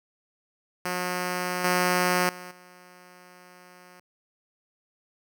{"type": "tone with level steps", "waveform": "5% pulse", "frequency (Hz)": 180, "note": "F#3", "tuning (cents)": -47, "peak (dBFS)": [-16, -10, -28, -38], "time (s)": [0.85, 4], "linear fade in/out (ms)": 5, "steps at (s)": [1.64, 2.29, 2.51], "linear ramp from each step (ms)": 2, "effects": []}